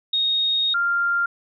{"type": "tone pair in turn", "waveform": "sine", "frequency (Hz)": [3729, 1393.8], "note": ["A#7", "F6"], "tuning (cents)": [0, -4], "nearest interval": "octave + perfect fourth", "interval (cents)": 1704, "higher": "first", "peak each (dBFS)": -18, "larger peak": "neither", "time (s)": [[0.13, 0.74], [0.74, 1.26]], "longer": "first", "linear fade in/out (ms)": 5, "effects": []}